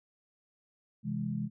sine chord, C augmented, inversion none, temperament equal, 130.81 / 164.81 / 207.7 Hz, C3 / E3 / G#3, 0 / 0 / 0 cents, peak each -37 / -37 / -34 dBFS, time 1.03-1.5 s, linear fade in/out 50 ms, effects none

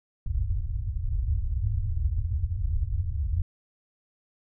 white low-pass noise, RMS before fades -27 dBFS, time 0.26-3.42 s, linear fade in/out 5 ms, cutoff 100 Hz, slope 48 dB/octave, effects none

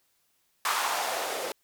blue noise with band-pass filter sweep, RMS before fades -30 dBFS, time 0.65-1.52 s, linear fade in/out 2 ms, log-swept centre 1100 to 460 Hz, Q 2.9, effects white hiss -71 dBFS RMS until 1.63 s

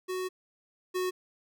square tone pair in turn, 370 / 367.4 Hz, F#4 / F#4, 0 / -12 cents, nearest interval unison, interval 12 cents, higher first, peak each -32 / -29 dBFS, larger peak second, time 0.08-0.29 / 0.94-1.11 s, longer first, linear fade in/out 20 ms, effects none

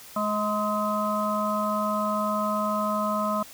harmonic tone with a mistuned harmonic, 211.2 Hz, G#3, 29 cents sharp, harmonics 1 / 3 / 5 / 6, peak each -29 / -29 / -29 / -29 dBFS, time 0.16-3.43 s, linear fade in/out 5 ms, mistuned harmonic 5, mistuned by -34 cents, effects white hiss -46 dBFS RMS until 3.53 s

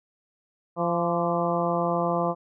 harmonic tone with a mistuned harmonic, 172.1 Hz, F3, 25 cents flat, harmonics 1 / 2 / 3 / 4 / 5 / 6 / 7, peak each -29 / -31 / -28 / -28 / -33 / -31 / -33 dBFS, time 0.76-2.35 s, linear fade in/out 50 ms, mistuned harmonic 7, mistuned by -47 cents, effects none

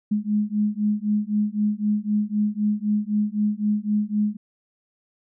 sine beating tone pair, 207.7 / 211.6 Hz, G#3 / G#3, 0 / +33 cents, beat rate 3.9 Hz, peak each -23 dBFS, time 0.11-4.37 s, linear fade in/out 10 ms, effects none

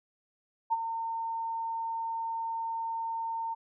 sine tone with ADSR envelope, 910 Hz, A#5, 42 cents flat, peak -22 dBFS, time 0.7-3.55 s, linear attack 26 ms, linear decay 32 ms, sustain -9 dB, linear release 20 ms, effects none

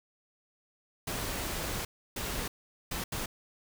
pink noise bursts at uneven times, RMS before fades -35 dBFS, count 4, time 1.07-1.85 / 2.16-2.48 / 2.91-3.04 / 3.12-3.26 s, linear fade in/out 5 ms, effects none

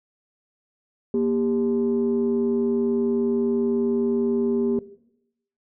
sine tone pair together, 236.8 / 398.2 Hz, A#3 / G4, +27 / +27 cents, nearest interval major sixth, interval 900 cents, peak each -21 dBFS, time 1.14-4.79 s, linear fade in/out 2 ms, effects noise-tail reverb RT60 0.8 s tail -17 dB re dry + tanh soft clip ceiling -14 dBFS

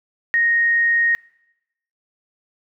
sine tone, 1864.7 Hz, A#6, in tune, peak -14 dBFS, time 0.34-1.15 s, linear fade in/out 0 ms, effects noise-tail reverb RT60 0.9 s tail -24 dB re dry

